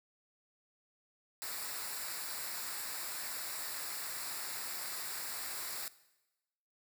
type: noise with comb filter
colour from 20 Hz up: white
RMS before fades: -41 dBFS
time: 1.42-5.88 s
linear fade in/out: 0 ms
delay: 0.32 ms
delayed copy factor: -0.65
effects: noise-tail reverb RT60 1.0 s tail -18 dB re dry